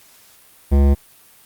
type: tone with hard clipping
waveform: sine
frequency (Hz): 69.9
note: C#2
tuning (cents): +15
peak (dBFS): -12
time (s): 0.71-0.95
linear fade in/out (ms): 20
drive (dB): 16
effects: white hiss -49 dBFS RMS until 1.45 s + Opus 48 kbps